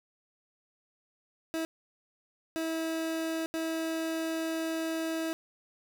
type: tone bursts at uneven times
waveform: 30% pulse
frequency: 324.1 Hz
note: E4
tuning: 29 cents flat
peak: -28 dBFS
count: 3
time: 1.54-1.65 / 2.56-3.46 / 3.54-5.33 s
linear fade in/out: 0 ms
effects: none